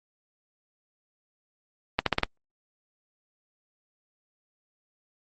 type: accelerating click train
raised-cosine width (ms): 0.3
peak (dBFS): -5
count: 5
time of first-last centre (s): 1.99-2.234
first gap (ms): 73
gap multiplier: 0.88
effects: Opus 24 kbps